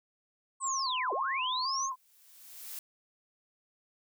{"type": "tone with vibrato", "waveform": "sine", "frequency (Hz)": 1046.5, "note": "C6", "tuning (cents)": 0, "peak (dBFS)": -32, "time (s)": [0.6, 1.96], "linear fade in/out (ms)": 50, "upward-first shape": "square", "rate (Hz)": 1.9, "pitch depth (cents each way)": 49}
{"type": "linear two-way sweep", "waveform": "sine", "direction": "down then up", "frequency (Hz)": [8372, 349.2, 6640], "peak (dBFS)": -32, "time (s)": [0.6, 1.9], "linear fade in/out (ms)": 50, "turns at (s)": 1.13}
{"type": "noise with exponential growth", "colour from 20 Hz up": "blue", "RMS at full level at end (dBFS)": -40, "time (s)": [1.68, 2.79], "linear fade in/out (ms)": 1, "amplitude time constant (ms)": 240}
{"effects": []}